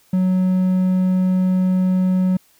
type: tone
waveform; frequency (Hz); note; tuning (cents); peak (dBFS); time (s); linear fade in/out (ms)
triangle; 185; F#3; 0; -12; 0.13-2.37; 5
effects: white hiss -56 dBFS RMS until 2.59 s